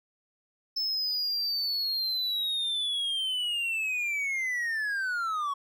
triangle linear sweep, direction down, 5274 to 1100 Hz, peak -26 dBFS, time 0.76-5.54 s, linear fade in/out 10 ms, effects none

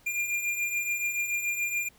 square beating tone pair, 2393 / 2400 Hz, D7 / D7, +32 / +37 cents, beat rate 7 Hz, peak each -36 / -29 dBFS, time 0.06-1.89 s, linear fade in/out 10 ms, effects pink hiss -60 dBFS RMS until 1.98 s

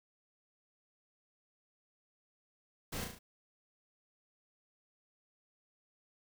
pink noise with echo, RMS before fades -41 dBFS, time 2.92-3.05 s, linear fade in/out 10 ms, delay 35 ms, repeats 4, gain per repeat -4 dB, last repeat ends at 3.19 s, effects none

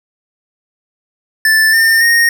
square tone with pitch steps, 1760 / 1807.4 / 1856.1 Hz, A6 / A6 / A#6, 0 / +46 / -8 cents, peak -8 dBFS, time 1.45-2.29 s, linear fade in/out 2 ms, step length 280 ms, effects none

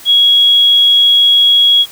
sine tone, 3322 Hz, G#7, in tune, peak -5 dBFS, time 0.05-1.86 s, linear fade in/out 50 ms, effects white hiss -35 dBFS RMS until 1.91 s

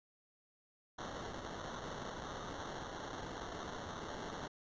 violet noise with sample-and-hold, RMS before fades -45 dBFS, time 0.98-4.48 s, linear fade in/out 10 ms, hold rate 2450 Hz, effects resampled to 16000 Hz

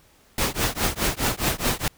pink noise with tremolo, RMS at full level -20 dBFS, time 0.38-1.88 s, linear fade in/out 2 ms, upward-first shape triangle, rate 4.8 Hz, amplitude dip 100%, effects pink hiss -57 dBFS RMS until 1.97 s

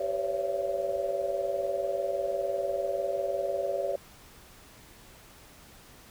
sine tone cluster, 388.1 / 504 / 550 / 570 / 675 Hz, G4 / B4 / C#5 / C#5 / E5, -17 / +35 / -14 / +48 / +41 cents, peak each -36 / -38 / -34 / -31 / -35 dBFS, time 0-3.96 s, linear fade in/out 5 ms, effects pink hiss -53 dBFS RMS until 6.1 s

